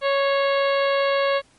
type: harmonic tone with a mistuned harmonic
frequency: 554.4 Hz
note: C#5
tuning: in tune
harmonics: 1 / 2 / 3 / 4 / 5 / 6 / 7 / 8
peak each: -19 / -25 / -29 / -31 / -33 / -35 / -36 / -37 dBFS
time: 0.01-1.42 s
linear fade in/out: 50 ms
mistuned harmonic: 4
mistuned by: -35 cents
effects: pink hiss -57 dBFS RMS until 1.58 s + MP3 48 kbps